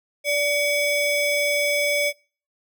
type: ring-modulated tone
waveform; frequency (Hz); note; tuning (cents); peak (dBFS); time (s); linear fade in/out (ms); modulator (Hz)
square; 1422; F6; +31; -17; 0.24-2.13; 50; 839
effects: noise-tail reverb RT60 0.4 s tail -25 dB re dry

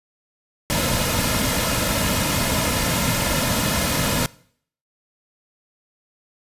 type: noise with comb filter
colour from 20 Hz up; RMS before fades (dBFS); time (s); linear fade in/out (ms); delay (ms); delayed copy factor
pink; -21; 0.7-4.26; 0; 2.6; -0.6
effects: noise-tail reverb RT60 0.6 s tail -22 dB re dry + resampled to 32000 Hz

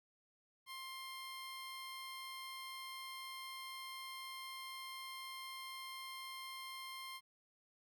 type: tone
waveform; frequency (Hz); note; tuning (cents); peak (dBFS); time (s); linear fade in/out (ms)
15% pulse; 1057; C6; +17; -40; 0.66-7.21; 50
effects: 13-bit

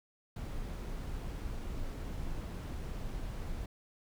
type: noise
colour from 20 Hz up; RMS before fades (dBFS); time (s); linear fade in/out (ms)
brown; -39; 0.36-3.66; 5
effects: none

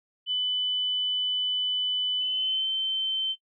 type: tone with pitch glide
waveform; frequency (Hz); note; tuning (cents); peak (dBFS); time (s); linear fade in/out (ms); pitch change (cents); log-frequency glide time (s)
sine; 3000 to 3091; F#7 to G7; +23 to -25; -24; 0.26-3.36; 50; +52; 2.18-2.68
effects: noise-tail reverb RT60 0.1 s tail -19 dB re dry

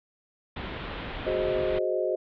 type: low-pass noise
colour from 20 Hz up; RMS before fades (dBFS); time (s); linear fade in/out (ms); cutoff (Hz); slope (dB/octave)
pink; -36; 0.56-1.79; 5; 3700; 48
type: chord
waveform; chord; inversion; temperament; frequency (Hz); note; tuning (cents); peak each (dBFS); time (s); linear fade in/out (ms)
sine; Ab dominant seventh; third; equal; 370 / 415.3 / 523.3 / 622.3; Gb4 / Ab4 / C5 / Eb5; 0 / 0 / 0 / 0; -29 / -33 / -30 / -29; 1.26-2.16; 10
effects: none

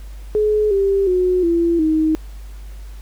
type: tone with pitch steps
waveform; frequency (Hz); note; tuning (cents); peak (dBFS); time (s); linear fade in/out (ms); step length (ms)
sine; 424.2 / 393.5 / 365 / 338.6 / 314.1; G#4 / G4 / F#4 / E4 / D#4; +37 / +7 / -24 / +46 / +16; -13; 0.35-2.15; 0; 360
effects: added 50 Hz sine -31 dBFS peak until 3.01 s + pink hiss -49 dBFS RMS until 3.01 s

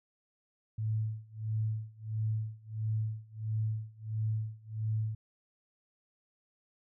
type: tone with tremolo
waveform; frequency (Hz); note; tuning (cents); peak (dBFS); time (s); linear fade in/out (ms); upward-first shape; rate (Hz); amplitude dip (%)
sine; 109.3; A2; -11; -28; 0.78-5.15; 5; sine; 1.5; 95
effects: none

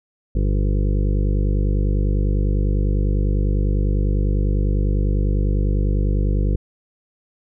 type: harmonic tone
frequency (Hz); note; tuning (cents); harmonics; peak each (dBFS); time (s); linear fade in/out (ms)
50; G1; +35; 1 / 2 / 3 / 4 / 6 / 7 / 8 / 9 / 10; -17 / -23 / -27 / -29 / -33 / -34 / -35 / -36 / -37; 0.35-6.56; 5
effects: none

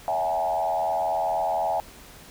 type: tone with frequency modulation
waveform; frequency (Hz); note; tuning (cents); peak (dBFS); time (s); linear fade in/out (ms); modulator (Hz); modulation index
sine; 746; F#5; +14; -22; 0.08-1.8; 0; 83.9; 1.5
effects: pink hiss -47 dBFS RMS until 2.3 s

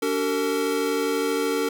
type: tone cluster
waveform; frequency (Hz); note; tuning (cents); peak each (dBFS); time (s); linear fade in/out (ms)
square; 286.9 / 381 / 453.5; D4 / G4 / A#4; -40 / -49 / -48; -28 / -30 / -25; 0.02-1.69; 5
effects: none

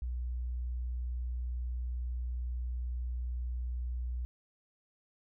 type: tone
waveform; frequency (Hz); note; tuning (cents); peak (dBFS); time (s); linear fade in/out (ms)
sine; 61.1; B1; -18; -33; 0.02-4.25; 0
effects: none

